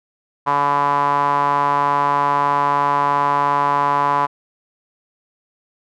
sawtooth tone with band-pass filter, 143.1 Hz, D3, 45 cents flat, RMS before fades -17 dBFS, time 0.46-4.27 s, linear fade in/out 20 ms, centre 1000 Hz, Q 6.2, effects none

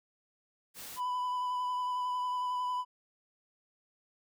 white noise, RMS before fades -45 dBFS, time 0.74-1.01 s, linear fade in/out 50 ms
triangle tone with vibrato, 996 Hz, B5, 14 cents sharp, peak -29 dBFS, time 0.96-2.85 s, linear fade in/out 50 ms, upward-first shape sine, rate 11 Hz, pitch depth 15 cents each way
effects none

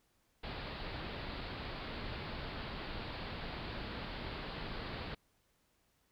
pink low-pass noise, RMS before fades -43 dBFS, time 0.43-5.15 s, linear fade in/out 10 ms, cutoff 4700 Hz, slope 96 dB/octave, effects pink hiss -75 dBFS RMS until 6.11 s

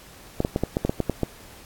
clicks, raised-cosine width 2 ms, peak -8 dBFS, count 10, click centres 0.404 / 0.449 / 0.561 / 0.636 / 0.769 / 0.85 / 0.895 / 1.003 / 1.097 / 1.233 s, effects pink hiss -47 dBFS RMS until 1.65 s + AAC 64 kbps

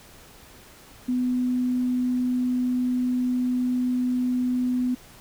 sine tone, 250 Hz, B3, 21 cents sharp, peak -21 dBFS, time 1.08-4.95 s, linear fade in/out 10 ms, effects pink hiss -49 dBFS RMS until 5.2 s

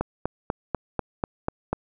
click train, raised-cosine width 1 ms, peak -10 dBFS, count 8, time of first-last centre 0.01-1.73 s, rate 4.07 Hz, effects none

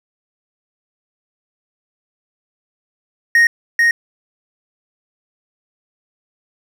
triangle tone with echo, 1864.7 Hz, A#6, in tune, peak -6 dBFS, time 3.35-3.47 s, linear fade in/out 2 ms, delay 440 ms, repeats 1, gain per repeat -2 dB, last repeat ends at 3.91 s, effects none

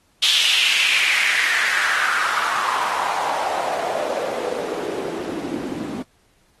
white noise with band-pass filter sweep, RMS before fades -22 dBFS, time 0.22-6.03 s, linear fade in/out 10 ms, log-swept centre 3400 to 240 Hz, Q 4, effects pink hiss -61 dBFS RMS until 6.6 s + AAC 32 kbps

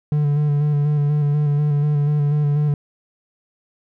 triangle tone with vibrato, 146.9 Hz, D3, 1 cent sharp, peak -13 dBFS, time 0.12-2.74 s, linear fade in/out 2 ms, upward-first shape square, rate 4.1 Hz, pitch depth 25 cents each way, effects none

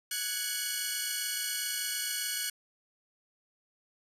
10% pulse tone cluster, 1477 / 1669 / 2238 / 2927 / 4362 Hz, F#6 / G#6 / C#7 / F#7 / C#8, -3 / +8 / +16 / -19 / -29 cents, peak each -30 dBFS, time 0.11-2.5 s, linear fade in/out 5 ms, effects resampled to 32000 Hz

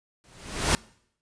pink noise with exponential growth, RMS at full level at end -19 dBFS, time 0.24-0.75 s, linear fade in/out 0 ms, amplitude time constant 110 ms, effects noise-tail reverb RT60 0.7 s tail -24 dB re dry + resampled to 22050 Hz

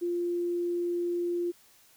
sine tone, 348.3 Hz, F4, 5 cents flat, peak -27 dBFS, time 0.01-1.52 s, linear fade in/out 20 ms, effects white hiss -60 dBFS RMS until 1.96 s

